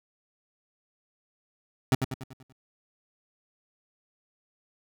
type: tone with echo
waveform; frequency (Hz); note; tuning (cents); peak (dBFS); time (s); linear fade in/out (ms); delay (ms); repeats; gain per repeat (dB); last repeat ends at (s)
25% pulse; 130.6; C3; -3; -15; 1.92-1.95; 2; 96; 6; -6; 2.526
effects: none